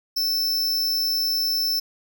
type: tone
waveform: square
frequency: 5310 Hz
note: E8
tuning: 12 cents sharp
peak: -21 dBFS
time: 0.16-1.8 s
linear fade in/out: 10 ms
effects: none